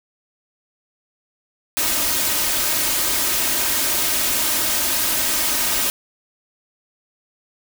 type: noise with comb filter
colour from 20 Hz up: white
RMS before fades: -20 dBFS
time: 1.77-5.9 s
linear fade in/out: 0 ms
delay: 3.2 ms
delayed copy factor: +0.55
effects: none